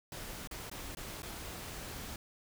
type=noise with dropouts; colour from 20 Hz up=pink; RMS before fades=-44 dBFS; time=0.12-2.16 s; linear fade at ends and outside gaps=2 ms; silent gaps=0.474-0.511 / 0.698-0.714 / 0.95-0.97 / 1.221-1.23 s; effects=none